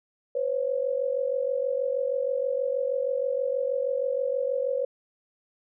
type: tone pair together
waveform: sine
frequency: 502 / 548.3 Hz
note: B4 / C#5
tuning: +28 / -19 cents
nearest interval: major second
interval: 153 cents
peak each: -27 dBFS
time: 0.35-4.85 s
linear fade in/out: 5 ms
effects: none